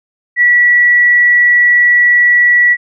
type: tone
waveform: sine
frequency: 1943 Hz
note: B6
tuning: 29 cents flat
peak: -5 dBFS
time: 0.36-2.77 s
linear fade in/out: 50 ms
effects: none